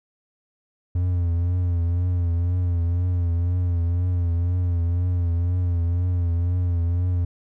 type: tone with vibrato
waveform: triangle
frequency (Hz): 87.31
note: F2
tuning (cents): 0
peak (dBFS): -17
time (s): 0.95-7.25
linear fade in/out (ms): 5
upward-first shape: triangle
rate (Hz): 2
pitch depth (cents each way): 65
effects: none